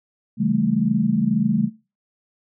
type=chord; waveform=sine; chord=A dominant seventh; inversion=first; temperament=just; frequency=137.5 / 165 / 198 / 220 Hz; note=C#3 / E3 / G3 / A3; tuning=-14 / +2 / +18 / 0 cents; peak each=-26 / -26 / -22 / -20 dBFS; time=0.37-1.7 s; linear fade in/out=50 ms; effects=noise-tail reverb RT60 0.3 s tail -20 dB re dry